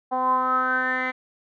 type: tone with low-pass filter sweep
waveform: 10% pulse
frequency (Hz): 256.2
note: C4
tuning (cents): -36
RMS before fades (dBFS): -23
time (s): 0.11-1.12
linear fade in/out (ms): 20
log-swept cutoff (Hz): 850 to 2200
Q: 9
effects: none